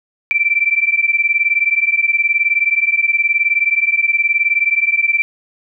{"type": "beating tone pair", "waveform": "sine", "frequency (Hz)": [2332, 2351], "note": ["D7", "D7"], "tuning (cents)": [-13, 1], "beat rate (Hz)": 19, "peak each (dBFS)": -15, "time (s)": [0.31, 5.22], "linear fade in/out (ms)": 0, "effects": []}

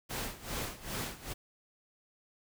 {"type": "noise with tremolo", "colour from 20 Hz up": "pink", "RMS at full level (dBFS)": -36, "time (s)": [0.09, 1.34], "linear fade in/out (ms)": 20, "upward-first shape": "sine", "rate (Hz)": 2.5, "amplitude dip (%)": 85, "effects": []}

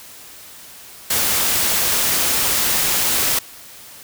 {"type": "noise", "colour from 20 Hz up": "white", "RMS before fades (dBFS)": -18, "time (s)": [1.1, 3.39], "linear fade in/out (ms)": 5, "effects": ["white hiss -40 dBFS RMS until 4.03 s"]}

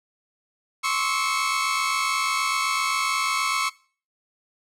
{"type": "tone cluster", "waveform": "sawtooth", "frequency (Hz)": [1058, 1126, 1303, 2205], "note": ["C6", "C#6", "E6", "C#7"], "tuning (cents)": [19, 27, -20, -10], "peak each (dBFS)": -24, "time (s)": [0.83, 3.7], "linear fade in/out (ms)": 20, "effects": ["noise-tail reverb RT60 0.4 s tail -19 dB re dry", "low-pass 10000 Hz 12 dB/octave"]}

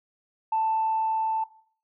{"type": "tone with level ramp", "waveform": "sine", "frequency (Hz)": 884, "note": "A5", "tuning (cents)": 8, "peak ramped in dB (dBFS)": [-21, -24], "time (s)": [0.52, 1.44], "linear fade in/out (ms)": 5, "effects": ["noise-tail reverb RT60 0.5 s tail -17 dB re dry", "tanh soft clip ceiling -17 dBFS"]}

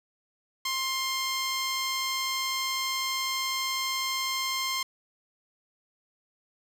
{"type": "tone", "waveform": "10% pulse", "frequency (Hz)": 1056, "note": "C6", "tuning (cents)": 16, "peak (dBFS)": -19, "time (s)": [0.65, 4.83], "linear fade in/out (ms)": 5, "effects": ["resampled to 32000 Hz", "8-bit"]}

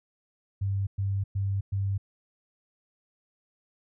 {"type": "tone bursts", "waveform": "sine", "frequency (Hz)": 98.4, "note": "G2", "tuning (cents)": 7, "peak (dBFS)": -25, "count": 4, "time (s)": [0.61, 1.98], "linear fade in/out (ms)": 10, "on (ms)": 260, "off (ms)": 110, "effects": []}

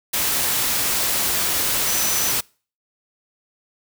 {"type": "tone in noise", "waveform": "sine", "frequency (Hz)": 5960, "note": "F#8", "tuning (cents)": 12, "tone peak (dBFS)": -25, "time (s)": [1.87, 2.32], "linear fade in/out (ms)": 10, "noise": "white", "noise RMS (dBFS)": -21, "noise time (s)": [0.13, 2.41], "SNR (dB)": -7, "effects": ["noise-tail reverb RT60 0.4 s tail -26 dB re dry"]}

